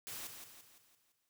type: noise with echo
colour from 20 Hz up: white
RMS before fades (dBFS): -45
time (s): 0.07-0.27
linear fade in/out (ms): 0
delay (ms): 170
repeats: 6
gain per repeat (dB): -6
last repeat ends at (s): 1.29
effects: none